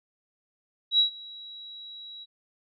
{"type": "tone with ADSR envelope", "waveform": "sine", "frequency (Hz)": 3880, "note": "B7", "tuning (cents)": -31, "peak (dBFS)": -16, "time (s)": [0.91, 2.26], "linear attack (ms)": 79, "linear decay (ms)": 110, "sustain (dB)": -24, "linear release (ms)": 34, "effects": []}